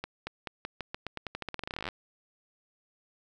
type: accelerating click train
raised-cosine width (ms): 0.3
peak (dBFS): -19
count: 27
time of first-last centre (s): 0.04-1.888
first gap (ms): 230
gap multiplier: 0.88
effects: none